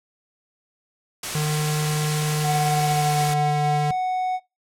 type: noise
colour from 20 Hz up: white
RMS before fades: -28 dBFS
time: 1.23-3.34 s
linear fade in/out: 5 ms
type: tone with pitch glide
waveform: square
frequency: 151.6 to 148.74 Hz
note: D#3 to D3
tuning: -45 to +22 cents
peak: -22 dBFS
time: 1.35-3.91 s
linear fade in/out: 2 ms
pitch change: -33 cents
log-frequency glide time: 2.76-3.31 s
type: tone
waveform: triangle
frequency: 740 Hz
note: F#5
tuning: in tune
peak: -19 dBFS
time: 2.43-4.4 s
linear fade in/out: 50 ms
effects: noise-tail reverb RT60 0.2 s tail -21 dB re dry + low-pass 10000 Hz 12 dB/octave